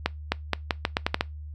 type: accelerating click train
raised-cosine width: 0.3 ms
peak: -6 dBFS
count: 9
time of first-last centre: 0.06-1.209 s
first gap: 260 ms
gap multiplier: 0.82
effects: noise-tail reverb RT60 0.2 s tail -23 dB re dry + added 75 Hz sine -36 dBFS peak until 1.54 s